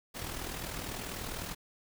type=noise with amplitude modulation; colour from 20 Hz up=pink; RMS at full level=-37 dBFS; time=0.14-1.55 s; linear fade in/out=20 ms; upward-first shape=sine; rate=40.1 Hz; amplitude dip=55%; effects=none